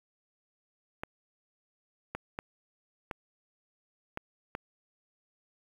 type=clicks; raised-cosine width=0.5 ms; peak=-20 dBFS; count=6; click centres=1.035 / 2.15 / 2.389 / 3.112 / 4.174 / 4.551 s; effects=8-bit